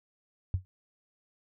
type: tone with exponential decay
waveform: sine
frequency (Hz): 92.5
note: F#2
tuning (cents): 0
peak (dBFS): -21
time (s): 0.54-0.65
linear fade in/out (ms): 0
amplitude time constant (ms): 22
effects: none